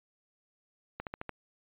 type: slowing click train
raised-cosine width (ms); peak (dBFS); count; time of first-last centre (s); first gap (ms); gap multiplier
0.5; -22; 5; 1-1.293; 68; 1.05
effects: resampled to 8000 Hz